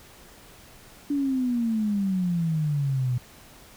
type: exponential sweep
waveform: sine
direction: down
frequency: 290.5 to 121.6 Hz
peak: -22 dBFS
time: 1.1-3.18 s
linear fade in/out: 5 ms
effects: pink hiss -50 dBFS RMS until 3.76 s